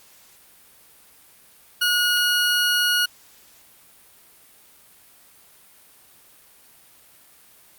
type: tone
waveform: 20% pulse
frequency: 1448 Hz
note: F#6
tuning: 38 cents flat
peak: -13 dBFS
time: 1.81-3.06 s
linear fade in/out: 10 ms
effects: white hiss -52 dBFS RMS until 7.78 s + Opus 48 kbps